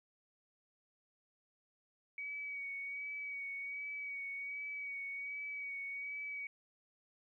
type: tone with vibrato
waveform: sine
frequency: 2259 Hz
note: C#7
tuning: 32 cents sharp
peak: -40 dBFS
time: 2.18-6.47 s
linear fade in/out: 2 ms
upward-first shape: sine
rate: 1.3 Hz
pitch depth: 26 cents each way
effects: 13-bit